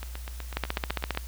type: two click trains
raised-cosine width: 0.3 ms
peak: -11 / -21 dBFS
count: 10 / 10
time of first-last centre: 0.57-1.174 / 0.03-1.149 s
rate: 14.9 / 8.04 Hz
effects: added 60 Hz sine -36 dBFS peak until 1.27 s + white hiss -49 dBFS RMS until 1.27 s